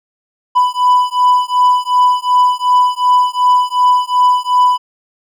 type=beating tone pair; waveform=triangle; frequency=993 / 995.7 Hz; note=B5 / B5; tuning=+9 / +14 cents; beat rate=2.7 Hz; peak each=-10 dBFS; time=0.55-4.78 s; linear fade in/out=20 ms; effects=none